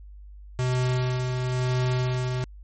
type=tone with tremolo; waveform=square; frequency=126.6 Hz; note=B2; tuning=43 cents sharp; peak=-22 dBFS; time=0.59-2.44 s; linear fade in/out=0 ms; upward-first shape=sine; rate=1 Hz; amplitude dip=35%; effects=added 50 Hz sine -41 dBFS peak until 2.63 s + MP3 32 kbps